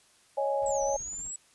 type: chord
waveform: sine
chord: C# suspended second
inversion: none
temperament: equal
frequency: 554.4 / 622.3 / 830.6 Hz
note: C#5 / D#5 / G#5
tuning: 0 / 0 / 0 cents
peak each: -28 / -34 / -31 dBFS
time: 0.37-0.97 s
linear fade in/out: 10 ms
type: noise with tremolo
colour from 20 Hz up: brown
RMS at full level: -47 dBFS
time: 0.62-1.31 s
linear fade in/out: 2 ms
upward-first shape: sine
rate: 16 Hz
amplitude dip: 70%
type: linear two-way sweep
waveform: sine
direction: down then up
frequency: 7902 to 5870 to 7860 Hz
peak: -35 dBFS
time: 0.66-1.36 s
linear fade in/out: 2 ms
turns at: 0.82 s
effects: white hiss -62 dBFS RMS until 1.54 s + resampled to 24000 Hz